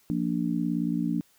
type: chord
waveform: sine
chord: Bb major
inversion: second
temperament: just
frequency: 174.81 / 233.1 / 291.4 Hz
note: F3 / Bb3 / D4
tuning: +2 / 0 / -13 cents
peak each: -29 dBFS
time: 0.1-1.21 s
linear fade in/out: 0 ms
effects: white hiss -63 dBFS RMS until 1.38 s